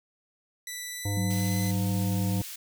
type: tone with pitch glide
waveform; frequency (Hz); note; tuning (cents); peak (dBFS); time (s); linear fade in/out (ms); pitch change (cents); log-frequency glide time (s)
10% pulse; 1975.5 to 2021; B6 to B6; 0 to +39; -26; 0.67-1.71; 2; +39; 0.9-1.54
type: harmonic tone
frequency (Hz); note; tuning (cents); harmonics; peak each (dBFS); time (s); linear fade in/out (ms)
101.4; G#2; -41; 1 / 3 / 5 / 7 / 9; -27 / -37 / -41 / -44 / -46; 1.05-2.42; 5
type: tone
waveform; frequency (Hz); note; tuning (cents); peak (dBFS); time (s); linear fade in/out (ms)
sine; 185.8; F#3; +7; -28; 1.17-2.41; 2
type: high-pass noise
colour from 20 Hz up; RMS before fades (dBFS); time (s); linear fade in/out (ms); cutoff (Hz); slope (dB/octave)
white; -40; 1.3-2.56; 5; 1900; 12
effects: none